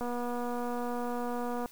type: click train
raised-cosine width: 1 ms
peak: -23 dBFS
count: 400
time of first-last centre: 0.01-1.659 s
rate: 242 Hz
effects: white hiss -55 dBFS RMS until 1.71 s